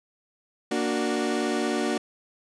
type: chord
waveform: 30% pulse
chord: Bb augmented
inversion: none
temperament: equal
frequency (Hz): 233.1 / 293.7 / 370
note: Bb3 / D4 / F#4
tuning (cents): 0 / 0 / 0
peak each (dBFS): -26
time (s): 0.71-1.98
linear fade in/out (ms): 5
effects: resampled to 22050 Hz